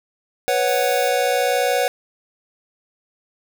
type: chord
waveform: square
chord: B suspended second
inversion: none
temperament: equal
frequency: 493.9 / 554.4 / 740 Hz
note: B4 / C#5 / F#5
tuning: 0 / 0 / 0 cents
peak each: -22 dBFS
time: 0.48-1.88 s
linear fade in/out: 0 ms
type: noise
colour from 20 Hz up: violet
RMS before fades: -33 dBFS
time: 0.67-1.09 s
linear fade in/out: 5 ms
effects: none